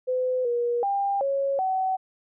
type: tone with pitch steps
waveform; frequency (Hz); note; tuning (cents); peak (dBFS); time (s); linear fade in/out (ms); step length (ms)
sine; 508 / 478.2 / 797 / 551 / 756; B4 / A#4 / G5 / C#5 / F#5; +49 / +44 / +28 / -11 / +37; -22; 0.07-1.97; 20; 380
effects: none